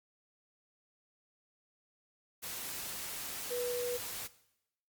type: tone in noise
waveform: sine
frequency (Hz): 488.3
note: B4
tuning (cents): -20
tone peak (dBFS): -33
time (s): 3.5-3.98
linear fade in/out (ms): 20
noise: white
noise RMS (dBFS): -41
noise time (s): 2.42-4.28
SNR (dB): +5
effects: noise-tail reverb RT60 0.8 s tail -17 dB re dry + MP3 96 kbps